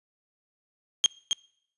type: tone with echo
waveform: 35% pulse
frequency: 3218 Hz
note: G7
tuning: 45 cents sharp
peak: -14 dBFS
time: 1.04-1.06 s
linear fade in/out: 0 ms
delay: 270 ms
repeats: 1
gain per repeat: -6 dB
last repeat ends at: 1.33 s
effects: noise-tail reverb RT60 0.7 s tail -25 dB re dry + resampled to 24000 Hz